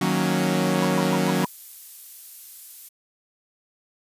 sawtooth chord, D# minor seventh, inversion none, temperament equal, 155.56 / 185 / 233.1 / 277.2 Hz, D#3 / F#3 / A#3 / C#4, 0 / 0 / 0 / 0 cents, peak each -23 / -19 / -24 / -23 dBFS, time 0.01-1.45 s, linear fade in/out 5 ms
sine tone bursts, 978 Hz, B5, 17 cents flat, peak -26 dBFS, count 5, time 0.82-1.46 s, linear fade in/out 5 ms, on 32 ms, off 120 ms
violet noise, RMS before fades -39 dBFS, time 1.35-2.89 s, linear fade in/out 10 ms
effects resampled to 32000 Hz

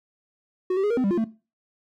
triangle tone with pitch steps, 368.6 / 386.2 / 416 / 469.4 / 255.8 / 197.6 / 349.3 / 223.9 Hz, F#4 / G4 / G#4 / A#4 / C4 / G3 / F4 / A3, -7 / -26 / +3 / +12 / -39 / +14 / 0 / +30 cents, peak -18 dBFS, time 0.7-1.244 s, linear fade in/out 5 ms, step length 68 ms, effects noise-tail reverb RT60 0.3 s tail -17 dB re dry

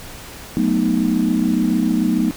sine chord, B dominant seventh, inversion second, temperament equal, 185 / 220 / 246.9 / 311.1 Hz, F#3 / A3 / B3 / D#4, 0 / 0 / 0 / 0 cents, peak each -21 / -19 / -19 / -20 dBFS, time 0.57-2.31 s, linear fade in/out 0 ms, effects tanh soft clip ceiling -5 dBFS + pink hiss -36 dBFS RMS until 2.36 s

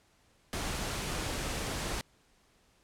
pink noise, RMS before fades -35 dBFS, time 0.53-2.01 s, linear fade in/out 0 ms, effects pink hiss -67 dBFS RMS until 2.83 s + low-pass 10000 Hz 12 dB/octave

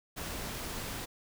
pink noise, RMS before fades -39 dBFS, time 0.16-1.06 s, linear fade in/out 20 ms, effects none

